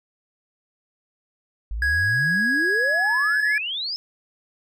sine exponential sweep, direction up, 49.15 to 5274 Hz, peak -25 dBFS, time 1.71-3.96 s, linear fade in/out 0 ms
triangle tone with pitch glide, 1659 to 1702.7 Hz, G#6 to G#6, -2 to +43 cents, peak -17 dBFS, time 1.82-3.58 s, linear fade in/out 2 ms, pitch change +45 cents, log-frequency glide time 2.7-3.14 s
effects none

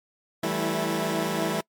15% pulse tone cluster, 163.1 / 193.3 / 218.4 / 330.1 Hz, E3 / G3 / A3 / E4, -18 / -24 / -13 / +2 cents, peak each -24 dBFS, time 0.43-1.61 s, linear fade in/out 5 ms, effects noise-tail reverb RT60 0.1 s tail -25 dB re dry + MP3 96 kbps

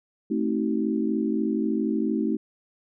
sine chord, A diminished seventh, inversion none, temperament just, 220 / 264 / 316.8 / 380.2 Hz, A3 / C4 / Eb4 / Gb4, 0 / +16 / +31 / +47 cents, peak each -26 / -29 / -27 / -31 dBFS, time 0.3-2.37 s, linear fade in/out 10 ms, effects none

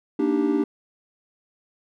triangle chord, Eb major seventh, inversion second, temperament equal with one note detuned, 233.1 / 291.8 / 311.1 / 392 Hz, Bb3 / D4 / Eb4 / G4, 0 / -11 / 0 / 0 cents, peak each -26 / -20 / -24 / -23 dBFS, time 0.19-0.64 s, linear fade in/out 5 ms, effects none

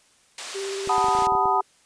white band-pass noise, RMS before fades -36 dBFS, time 0.38-1.27 s, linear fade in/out 2 ms, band 520 to 6800 Hz, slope 12 dB/octave
sine tone with vibrato, 392 Hz, G4, in tune, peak -28 dBFS, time 0.54-1.62 s, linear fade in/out 20 ms, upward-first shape sine, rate 17 Hz, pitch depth 17 cents each way
clicks, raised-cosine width 2 ms, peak -22 dBFS, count 11, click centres 0.874 / 0.981 / 1.043 / 1.085 / 1.151 / 1.188 / 1.222 / 1.271 / 1.322 / 1.352 / 1.456 s
sine chord, B dominant seventh, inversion second, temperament equal, 740 / 880 / 987.8 / 1244.5 Hz, F#5 / A5 / B5 / D#6, 0 / 0 / 0 / 0 cents, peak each -24 dBFS, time 0.89-1.61 s, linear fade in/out 5 ms
effects white hiss -59 dBFS RMS until 1.85 s + resampled to 22050 Hz

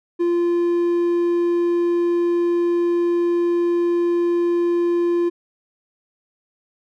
triangle tone, 345.9 Hz, F4, 17 cents flat, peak -14 dBFS, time 0.19-5.3 s, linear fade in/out 20 ms, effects none

